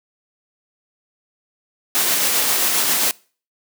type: noise with tremolo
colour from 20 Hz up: white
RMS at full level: -17 dBFS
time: 1.95-3.11 s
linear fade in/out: 0 ms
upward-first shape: sine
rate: 7.5 Hz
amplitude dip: 25%
effects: noise-tail reverb RT60 0.4 s tail -24 dB re dry + high-pass 200 Hz 12 dB/octave